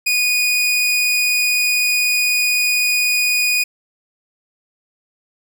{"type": "tone", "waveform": "sawtooth", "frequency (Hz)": 2469, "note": "D#7", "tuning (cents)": -14, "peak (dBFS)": -11, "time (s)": [0.06, 3.64], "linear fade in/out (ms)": 10, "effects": []}